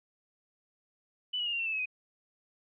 sine tone with pitch steps, 2984 / 2911 / 2839 / 2770 / 2702 / 2636 / 2571 / 2508 Hz, F#7 / F#7 / F7 / F7 / E7 / E7 / E7 / D#7, +14 / -29 / +28 / -15 / +42 / -1 / -44 / +13 cents, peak -30 dBFS, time 1.33-1.858 s, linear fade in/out 10 ms, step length 66 ms, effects none

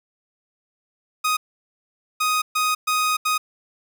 sawtooth tone bursts at uneven times, 1249 Hz, D#6, 6 cents sharp, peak -15 dBFS, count 5, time 1.24-1.37 / 2.2-2.42 / 2.55-2.75 / 2.87-3.17 / 3.25-3.38 s, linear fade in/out 10 ms, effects none

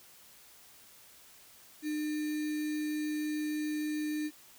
sine tone with sample-and-hold, 303.3 Hz, D#4, 44 cents flat, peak -31 dBFS, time 1.82-4.31 s, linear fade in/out 50 ms, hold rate 2100 Hz, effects white hiss -57 dBFS RMS until 4.58 s

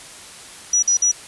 sine tone bursts, 5850 Hz, F#8, 21 cents flat, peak -13 dBFS, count 3, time 0.73-1.116 s, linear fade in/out 5 ms, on 96 ms, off 49 ms, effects white hiss -39 dBFS RMS until 1.27 s + resampled to 24000 Hz

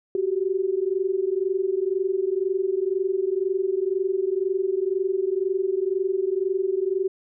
sine tone pair together, 370 / 392 Hz, F#4 / G4, 0 / 0 cents, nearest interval minor second, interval 100 cents, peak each -24 dBFS, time 0.15-7.08 s, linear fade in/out 2 ms, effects none

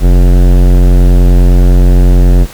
sine tone with hard clipping, 44.79 Hz, F1, 44 cents sharp, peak -4 dBFS, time 0-2.47 s, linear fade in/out 50 ms, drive 18 dB, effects pink hiss -31 dBFS RMS until 2.53 s

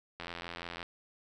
click train, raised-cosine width 0.3 ms, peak -24 dBFS, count 55, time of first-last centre 0.2-0.829 s, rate 85.9 Hz, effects none

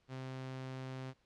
sawtooth tone, 130.81 Hz, C3, in tune, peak -38 dBFS, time 0.08-1.14 s, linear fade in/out 50 ms, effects pink hiss -74 dBFS RMS until 1.25 s + low-pass 5000 Hz 12 dB/octave

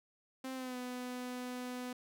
sawtooth tone with pitch glide, 261.6 to 249.4 Hz, C4 to B3, 0 to +17 cents, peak -36 dBFS, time 0.44-1.93 s, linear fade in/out 5 ms, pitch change -83 cents, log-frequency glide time 0.54-0.77 s, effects none

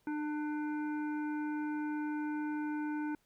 harmonic tone with a mistuned harmonic, 298.5 Hz, D4, 28 cents sharp, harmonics 1 / 3 / 5 / 7 / 8, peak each -34 / -44 / -46 / -59 / -58 dBFS, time 0.07-3.15 s, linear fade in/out 2 ms, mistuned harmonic 1, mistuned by +15 cents, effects pink hiss -74 dBFS RMS until 3.25 s

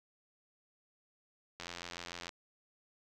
click train, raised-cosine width 0.2 ms, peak -25 dBFS, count 61, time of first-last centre 1.6-2.292 s, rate 86.7 Hz, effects none

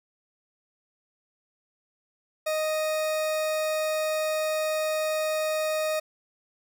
40% pulse tone, 622.3 Hz, D#5, in tune, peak -24 dBFS, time 2.46-6 s, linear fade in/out 10 ms, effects none

